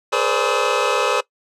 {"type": "tone cluster", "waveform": "25% pulse", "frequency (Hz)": [415.8, 478.3, 519, 581, 1284], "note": ["G#4", "A#4", "C5", "D5", "E6"], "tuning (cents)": [2, 44, -14, -19, -46], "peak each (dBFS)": [-20, -20, -19, -20, -19], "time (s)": [0.12, 1.21], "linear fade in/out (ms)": 10, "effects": ["noise-tail reverb RT60 0.1 s tail -20 dB re dry", "low-pass 7000 Hz 12 dB/octave"]}